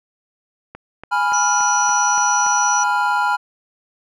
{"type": "click train", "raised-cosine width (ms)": 0.5, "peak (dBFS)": -19, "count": 7, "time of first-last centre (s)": [0.75, 2.464], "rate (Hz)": 3.5}
{"type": "chord", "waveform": "triangle", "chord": "F diminished", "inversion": "first", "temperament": "equal", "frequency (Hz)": [830.6, 987.8, 1396.9], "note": ["Ab5", "Cb6", "F6"], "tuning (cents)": [0, 0, 0], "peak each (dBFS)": -18, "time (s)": [1.11, 3.37], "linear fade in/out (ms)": 20}
{"type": "tone", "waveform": "sine", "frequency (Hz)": 5880, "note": "F#8", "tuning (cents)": -12, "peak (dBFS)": -19, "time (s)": [1.33, 2.84], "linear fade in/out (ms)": 10}
{"effects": []}